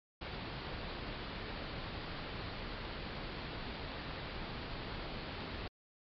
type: low-pass noise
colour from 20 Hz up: pink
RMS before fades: -43 dBFS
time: 0.21-5.68 s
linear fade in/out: 5 ms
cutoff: 4800 Hz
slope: 96 dB/octave
effects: MP3 48 kbps